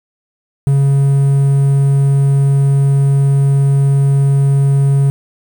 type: tone with quantisation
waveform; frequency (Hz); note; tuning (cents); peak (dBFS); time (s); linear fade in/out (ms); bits
triangle; 138.59; C#3; 0; -6; 0.67-5.1; 0; 6
effects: none